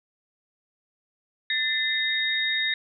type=tone cluster; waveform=sine; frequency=1776 / 2055 / 3730 Hz; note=A6 / C7 / A#7; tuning=+16 / -32 / 0 cents; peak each=-27 / -29 / -26 dBFS; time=1.5-2.74 s; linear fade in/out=2 ms; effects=none